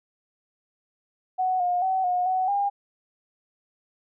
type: tone with pitch steps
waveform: sine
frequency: 743 / 714 / 757 / 721 / 747 / 805 Hz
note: F#5 / F5 / F#5 / F#5 / F#5 / G5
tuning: +7 / +38 / +39 / -45 / +16 / +46 cents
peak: -21 dBFS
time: 1.38-2.7 s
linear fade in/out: 20 ms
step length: 220 ms
effects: none